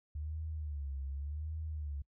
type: tone with vibrato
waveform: sine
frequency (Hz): 73.3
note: D2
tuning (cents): -3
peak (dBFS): -37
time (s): 0.15-2.02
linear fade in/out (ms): 5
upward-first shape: sine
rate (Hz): 0.87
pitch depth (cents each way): 130
effects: noise-tail reverb RT60 0.1 s tail -24 dB re dry